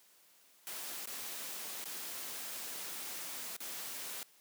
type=noise with dropouts; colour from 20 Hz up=white; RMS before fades=-43 dBFS; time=0.67-4.23 s; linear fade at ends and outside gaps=0 ms; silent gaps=1.057-1.073 / 1.841-1.856 / 3.565-3.604 s; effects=white hiss -65 dBFS RMS until 4.4 s + high-pass 200 Hz 12 dB/octave